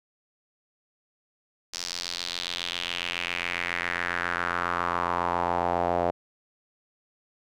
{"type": "tone with band-pass filter sweep", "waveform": "sawtooth", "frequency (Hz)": 87.31, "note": "F2", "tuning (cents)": 0, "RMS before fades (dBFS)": -29, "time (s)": [1.73, 6.11], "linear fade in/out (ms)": 10, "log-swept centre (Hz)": [5400, 650], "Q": 3, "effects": []}